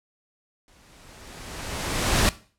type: noise with exponential growth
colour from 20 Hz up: pink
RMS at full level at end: -18 dBFS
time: 0.68-2.29 s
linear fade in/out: 0 ms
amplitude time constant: 350 ms
effects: noise-tail reverb RT60 0.4 s tail -17 dB re dry + low-pass 10000 Hz 12 dB/octave